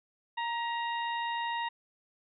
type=harmonic tone with a mistuned harmonic; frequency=933 Hz; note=A#5; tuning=1 cent sharp; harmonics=1 / 2 / 3 / 4; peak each=-32 / -38 / -42 / -44 dBFS; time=0.37-1.69 s; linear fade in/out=10 ms; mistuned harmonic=2; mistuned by=+33 cents; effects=none